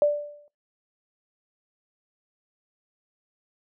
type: tone with exponential decay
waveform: sine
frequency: 587.3 Hz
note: D5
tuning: in tune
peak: -14 dBFS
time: 0.02-0.48 s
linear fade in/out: 1 ms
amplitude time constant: 98 ms
effects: noise-tail reverb RT60 0.2 s tail -21 dB re dry